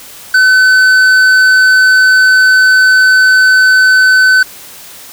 sine tone with tanh clipping, 1516 Hz, F#6, 42 cents sharp, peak -5 dBFS, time 0.34-4.43 s, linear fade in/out 5 ms, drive 9 dB, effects white hiss -32 dBFS RMS until 5.12 s

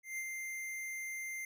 square tone with ADSR envelope, 2093 Hz, C7, in tune, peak -37 dBFS, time 0.03-1.45 s, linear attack 150 ms, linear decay 52 ms, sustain -3 dB, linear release 3 ms, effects none

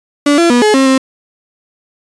35% pulse tone with pitch steps, 289.1 / 339.6 / 242.9 / 425.1 / 267.6 / 264.4 Hz, D4 / F4 / B3 / G#4 / C4 / C4, -27 / -48 / -29 / +40 / +39 / +18 cents, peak -5 dBFS, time 0.26-0.98 s, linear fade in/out 5 ms, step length 120 ms, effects resampled to 22050 Hz

